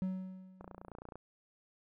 triangle tone with exponential decay, 187.1 Hz, F#3, 20 cents sharp, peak -29 dBFS, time 0.02-0.9 s, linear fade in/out 0 ms, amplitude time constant 190 ms
click train, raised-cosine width 1 ms, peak -33 dBFS, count 17, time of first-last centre 0.61-1.156 s, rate 29.3 Hz
effects none

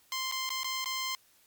10% pulse tone with dropouts, 1046.5 Hz, C6, in tune, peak -23 dBFS, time 0.12-1.15 s, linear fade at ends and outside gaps 1 ms, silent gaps 0.314-0.322 / 0.492-0.503 / 0.633-0.644 / 0.844-0.858 s, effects white hiss -64 dBFS RMS until 1.46 s + MP3 96 kbps

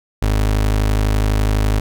30% pulse tone, 52 Hz, G#1, 3 cents sharp, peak -11 dBFS, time 0.22-1.8 s, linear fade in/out 5 ms, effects none

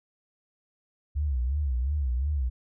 sine tone with vibrato, 67.5 Hz, C#2, 45 cents flat, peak -24 dBFS, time 1.15-2.5 s, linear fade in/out 20 ms, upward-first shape sine, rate 2.8 Hz, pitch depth 190 cents each way, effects none

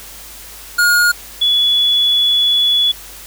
square / sine tone pair in turn, 1432 / 3412 Hz, F6 / G#7, +43 / +46 cents, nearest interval octave + minor third, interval 1503 cents, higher second, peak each -10 dBFS, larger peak neither, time 0.78-1.12 / 1.41-2.92 s, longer second, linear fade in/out 10 ms, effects added 50 Hz sine -42 dBFS peak until 3.26 s + white hiss -35 dBFS RMS until 3.26 s

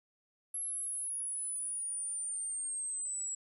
sine linear sweep, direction down, 11175 to 7710 Hz, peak -35 dBFS, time 0.54-3.35 s, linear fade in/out 5 ms, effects none

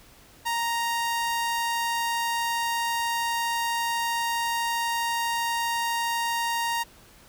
sawtooth tone, 932.3 Hz, A#5, in tune, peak -21 dBFS, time 0.45-6.84 s, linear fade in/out 20 ms, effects pink hiss -53 dBFS RMS until 7.28 s

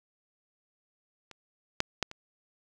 clicks, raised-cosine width 0.2 ms, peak -29 / -8 / -10 / -25 dBFS, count 4, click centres 1.313 / 1.804 / 2.027 / 2.114 s, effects none

